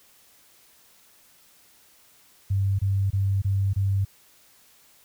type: tone bursts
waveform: sine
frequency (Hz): 98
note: G2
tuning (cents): 0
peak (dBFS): -20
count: 5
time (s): 2.5-4.05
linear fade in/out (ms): 10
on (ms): 290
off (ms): 25
effects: white hiss -57 dBFS RMS until 5.04 s